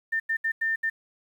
sine tone bursts at uneven times, 1800 Hz, A6, 39 cents sharp, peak -23 dBFS, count 5, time 0.12-0.2 / 0.29-0.37 / 0.44-0.52 / 0.61-0.76 / 0.83-0.9 s, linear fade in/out 10 ms, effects 9-bit

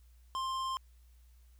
sine tone with hard clipping, 1053 Hz, C6, 11 cents sharp, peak -35 dBFS, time 0.35-0.77 s, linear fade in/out 0 ms, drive 13 dB, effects added 60 Hz sine -57 dBFS peak until 1.59 s + white hiss -73 dBFS RMS until 1.59 s

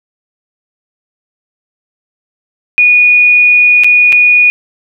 sine tone with dropouts, 2458 Hz, D#7, 22 cents flat, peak -3 dBFS, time 2.78-4.5 s, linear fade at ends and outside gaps 0 ms, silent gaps 3.836-3.844 / 4.123-4.127 s, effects none

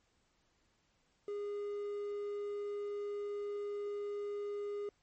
triangle tone with quantisation, 410 Hz, G#4, 22 cents flat, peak -35 dBFS, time 1.28-4.89 s, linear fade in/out 2 ms, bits 10, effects pink hiss -75 dBFS RMS until 5.02 s + MP3 32 kbps

